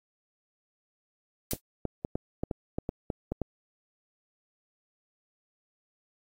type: noise with exponential decay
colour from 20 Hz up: blue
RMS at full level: -26 dBFS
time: 1.51-1.6 s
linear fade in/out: 0 ms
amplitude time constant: 18 ms
type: clicks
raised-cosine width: 2 ms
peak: -17 dBFS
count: 11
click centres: 1.534 / 1.853 / 2.049 / 2.155 / 2.435 / 2.512 / 2.785 / 2.891 / 3.102 / 3.32 / 3.417 s
effects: AAC 48 kbps